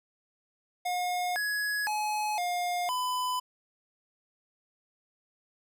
square tone with pitch steps, 718 / 1678 / 848 / 710 / 1003 Hz, F5 / G#6 / G#5 / F5 / B5, +48 / +17 / +36 / +28 / +26 cents, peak -29 dBFS, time 0.85-3.4 s, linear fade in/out 10 ms, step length 510 ms, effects none

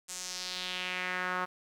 sawtooth tone with band-pass filter sweep, 182.3 Hz, F#3, 25 cents flat, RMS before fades -36 dBFS, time 0.08-1.46 s, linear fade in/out 20 ms, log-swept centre 7800 to 1200 Hz, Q 2.4, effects 10-bit

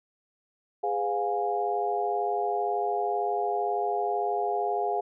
sine tone cluster, 412.1 / 505 / 708 / 826 Hz, G#4 / B4 / F5 / G#5, -13 / +39 / +23 / -10 cents, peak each -30 / -36 / -28 / -32 dBFS, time 0.83-5.01 s, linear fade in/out 10 ms, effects none

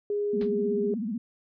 sine tone with pitch glide, 411.5 to 408.4 Hz, G#4 to G#4, -16 to -29 cents, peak -25 dBFS, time 0.1-0.94 s, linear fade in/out 2 ms, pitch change -13 cents, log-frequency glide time 0.38-0.81 s
sine tone with vibrato, 220 Hz, A3, in tune, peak -28 dBFS, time 0.33-1.18 s, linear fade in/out 5 ms, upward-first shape sine, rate 16 Hz, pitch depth 190 cents each way
pink noise with exponential decay, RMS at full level -38 dBFS, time 0.41-0.53 s, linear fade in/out 2 ms, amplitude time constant 25 ms
effects resampled to 11025 Hz

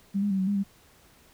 sine tone with pitch steps, 197.6 / 204.7 / 192.5 / 188.2 / 202.7 / 197.2 Hz, G3 / G#3 / G3 / F#3 / G#3 / G3, +14 / -25 / -31 / +30 / -42 / +11 cents, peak -23 dBFS, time 0.14-0.638 s, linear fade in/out 20 ms, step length 83 ms, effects pink hiss -58 dBFS RMS until 1.33 s

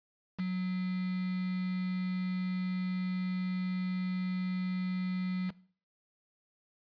sine tone with quantisation, 184 Hz, F#3, 9 cents flat, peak -30 dBFS, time 0.38-5.51 s, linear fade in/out 20 ms, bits 7, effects noise-tail reverb RT60 0.5 s tail -20 dB re dry + resampled to 11025 Hz

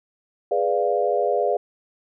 sine chord, G# diminished seventh, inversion none, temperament equal, 415.3 / 493.9 / 587.3 / 698.5 Hz, G#4 / B4 / D5 / F5, 0 / 0 / 0 / 0 cents, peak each -24 dBFS, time 0.51-1.57 s, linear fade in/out 5 ms, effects none

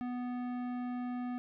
sine tone with tanh clipping, 246.9 Hz, B3, in tune, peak -37 dBFS, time 0.01-1.38 s, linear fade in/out 0 ms, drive 15 dB, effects none

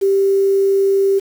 sine tone with quantisation, 392 Hz, G4, in tune, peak -11 dBFS, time 0.01-1.2 s, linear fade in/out 20 ms, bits 6, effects none

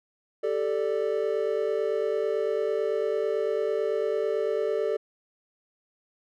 triangle chord, G suspended second, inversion none, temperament just, 392 / 441 / 588 Hz, G4 / A4 / D5, 0 / +4 / +2 cents, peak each -28 / -25 / -28 dBFS, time 0.43-4.97 s, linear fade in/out 10 ms, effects none

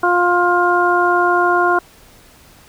harmonic tone, 352.9 Hz, F4, 18 cents sharp, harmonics 1 / 2 / 3 / 4, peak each -17 / -17 / -17 / -17 dBFS, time 0.03-1.79 s, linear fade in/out 5 ms, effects pink hiss -46 dBFS RMS until 2.68 s

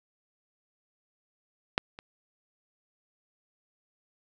clicks, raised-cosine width 0.3 ms, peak -7 / -26 dBFS, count 2, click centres 1.779 / 1.989 s, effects none

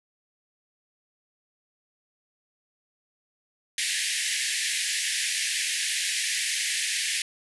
pink band-pass noise, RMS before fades -28 dBFS, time 3.78-7.22 s, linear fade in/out 2 ms, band 1700 to 11000 Hz, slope 96 dB/octave, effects none

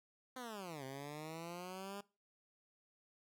10% pulse linear two-way sweep, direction down then up, 261.6 to 130.81 to 203.3 Hz, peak -37 dBFS, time 0.36-2.01 s, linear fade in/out 5 ms, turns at 0.84 s, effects noise-tail reverb RT60 0.3 s tail -21 dB re dry

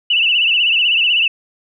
sine tone with vibrato, 2799 Hz, F7, 3 cents sharp, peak -11 dBFS, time 0.1-1.28 s, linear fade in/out 5 ms, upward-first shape sine, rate 16 Hz, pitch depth 110 cents each way, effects none

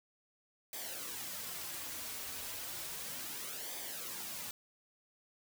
white noise with flanger, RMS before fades -43 dBFS, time 0.73-4.51 s, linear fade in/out 2 ms, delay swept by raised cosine 0.72 to 5.82 ms, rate 0.33 Hz, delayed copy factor -0.6, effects none

